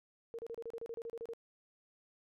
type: tone bursts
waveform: sine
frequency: 461.8 Hz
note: A#4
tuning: 16 cents flat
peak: -40 dBFS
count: 13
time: 0.34-1.335 s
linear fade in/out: 0 ms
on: 47 ms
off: 32 ms
effects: none